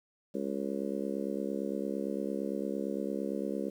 harmonic tone, 68.8 Hz, C#2, 12 cents flat, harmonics 3 / 4 / 5 / 6 / 7 / 8, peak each -37 / -38 / -39 / -40 / -40 / -41 dBFS, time 0.34-3.7 s, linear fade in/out 10 ms, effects 10-bit

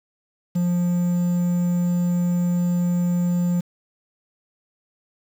triangle tone with quantisation, 175.7 Hz, F3, 11 cents sharp, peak -16 dBFS, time 0.55-3.61 s, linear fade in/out 10 ms, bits 7, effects none

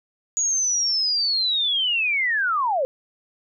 sine linear sweep, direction down, 6770 to 493 Hz, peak -19 dBFS, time 0.37-2.85 s, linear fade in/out 0 ms, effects none

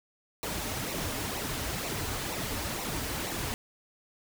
pink noise with flanger, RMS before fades -34 dBFS, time 0.43-3.54 s, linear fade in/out 0 ms, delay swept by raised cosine 0.61 to 6.01 ms, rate 2.1 Hz, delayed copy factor -0.6, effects none

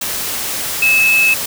sine tone in noise, 2600 Hz, E7, 24 cents flat, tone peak -9 dBFS, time 0.82-1.34 s, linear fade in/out 5 ms, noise white, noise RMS -21 dBFS, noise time 0.01-1.46 s, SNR +9 dB, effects none

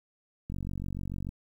click train, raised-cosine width 5 ms, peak -24 dBFS, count 38, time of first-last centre 0.5-1.291 s, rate 46.8 Hz, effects 10-bit

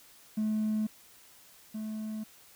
triangle tone pair in turn, 215.5 / 216.6 Hz, A3 / A3, -36 / -27 cents, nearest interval unison, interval 9 cents, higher second, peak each -24 / -32 dBFS, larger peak first, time 0.37-0.87 / 1.74-2.24 s, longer neither, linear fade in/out 10 ms, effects tanh soft clip ceiling -23 dBFS + white hiss -57 dBFS RMS until 2.55 s

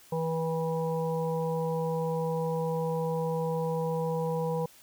harmonic tone, 162.4 Hz, E3, 26 cents flat, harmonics 1 / 3 / 5 / 6, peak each -31 / -30 / -39 / -38 dBFS, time 0.12-4.66 s, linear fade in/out 5 ms, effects white hiss -56 dBFS RMS until 4.82 s

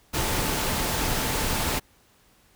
sine tone in noise, 880 Hz, A5, in tune, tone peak -37 dBFS, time 0.13-1.8 s, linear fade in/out 20 ms, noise pink, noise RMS -26 dBFS, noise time 0.13-1.8 s, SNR -14 dB, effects pink hiss -60 dBFS RMS until 2.55 s

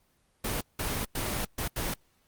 pink noise bursts at uneven times, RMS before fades -31 dBFS, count 5, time 0.44-0.61 / 0.79-1.05 / 1.15-1.45 / 1.58-1.68 / 1.76-1.94 s, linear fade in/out 5 ms, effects pink hiss -69 dBFS RMS until 2.27 s + Opus 24 kbps

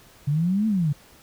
sine exponential two-way sweep, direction up then down, 138.59 to 224.8 to 138.59 Hz, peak -19 dBFS, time 0.27-0.93 s, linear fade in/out 10 ms, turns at 0.67 s, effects pink hiss -52 dBFS RMS until 1.22 s

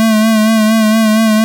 square tone with vibrato, 219.2 Hz, A3, 6 cents flat, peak -8 dBFS, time 0-1.44 s, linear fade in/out 0 ms, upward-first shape sine, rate 4.3 Hz, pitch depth 39 cents each way, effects none

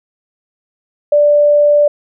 sine tone, 587.3 Hz, D5, in tune, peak -6 dBFS, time 1.12-1.88 s, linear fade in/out 5 ms, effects none

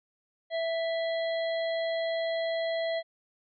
harmonic tone with a mistuned harmonic, 659.3 Hz, E5, in tune, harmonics 1 / 3 / 5 / 6, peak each -28 / -38 / -42 / -44 dBFS, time 0.5-3.03 s, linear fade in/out 50 ms, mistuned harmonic 6, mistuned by +67 cents, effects none

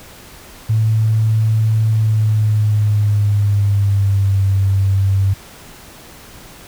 sine tone with pitch glide, 110 to 97.43 Hz, A2 to G2, 0 to -10 cents, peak -11 dBFS, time 0.69-5.34 s, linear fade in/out 10 ms, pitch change -210 cents, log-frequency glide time 1.9-4.43 s, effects pink hiss -39 dBFS RMS until 6.67 s

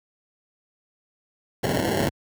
white noise with sample-and-hold, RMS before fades -23 dBFS, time 1.63-2.09 s, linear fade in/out 2 ms, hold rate 1225 Hz, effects high-pass 80 Hz 12 dB/octave

